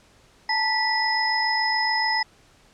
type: tone cluster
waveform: sine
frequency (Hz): 876 / 923 / 1963 / 5110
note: A5 / A#5 / B6 / D#8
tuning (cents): -8 / -17 / -11 / +45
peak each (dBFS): -25 / -33 / -24 / -25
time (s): 0.49-2.23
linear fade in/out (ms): 5
effects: pink hiss -56 dBFS RMS until 2.73 s + low-pass 8000 Hz 12 dB/octave